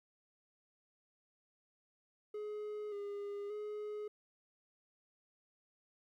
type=tone with pitch steps; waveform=triangle; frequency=421.1 / 406.3 / 420.5 Hz; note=G#4 / G#4 / G#4; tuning=+24 / -38 / +22 cents; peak=-38 dBFS; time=2.34-4.08 s; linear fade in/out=5 ms; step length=580 ms; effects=13-bit